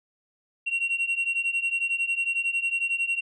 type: beating tone pair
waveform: sine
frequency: 2736 / 2747 Hz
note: F7 / F7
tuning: -36 / -29 cents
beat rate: 11 Hz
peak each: -26 / -24 dBFS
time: 0.66-3.21 s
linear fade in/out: 20 ms
effects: tanh soft clip ceiling -21 dBFS